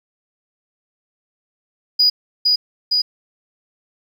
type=tone with echo; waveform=sine; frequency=4918 Hz; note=D#8; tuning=21 cents flat; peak=-9 dBFS; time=1.99-2.1 s; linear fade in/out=10 ms; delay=460 ms; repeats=2; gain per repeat=-2 dB; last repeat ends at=3.02 s; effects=tanh soft clip ceiling -7 dBFS + 8-bit